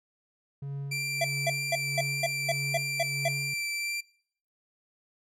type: tone with tremolo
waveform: triangle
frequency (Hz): 139.6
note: C#3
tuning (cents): +13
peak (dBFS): -30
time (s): 0.62-3.54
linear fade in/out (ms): 5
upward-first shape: sine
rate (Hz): 1.6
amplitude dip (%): 55
type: tone with vibrato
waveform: sawtooth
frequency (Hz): 2349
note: D7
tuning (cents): 0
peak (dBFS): -27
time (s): 0.91-4.01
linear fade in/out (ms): 10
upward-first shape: triangle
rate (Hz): 1.7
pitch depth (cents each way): 11
type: tone bursts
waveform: square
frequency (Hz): 673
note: E5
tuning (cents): +36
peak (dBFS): -25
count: 9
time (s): 1.21-3.285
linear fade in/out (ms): 5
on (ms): 35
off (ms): 220
effects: noise-tail reverb RT60 0.6 s tail -24 dB re dry + low-pass 12000 Hz 12 dB/octave